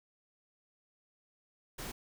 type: noise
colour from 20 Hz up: pink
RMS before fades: -42 dBFS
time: 1.78-1.92 s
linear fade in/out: 10 ms
effects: none